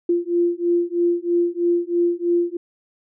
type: beating tone pair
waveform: sine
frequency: 344.8 / 347.9 Hz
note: F4 / F4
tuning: -22 / -7 cents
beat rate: 3.1 Hz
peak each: -20 dBFS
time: 0.09-2.57 s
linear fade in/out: 5 ms
effects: none